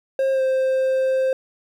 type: tone with pitch glide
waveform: triangle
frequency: 535 to 524.9 Hz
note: C5 to C5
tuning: +38 to +5 cents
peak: -15 dBFS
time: 0.19-1.33 s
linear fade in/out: 2 ms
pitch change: -33 cents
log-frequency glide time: 0.32-0.42 s
effects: 9-bit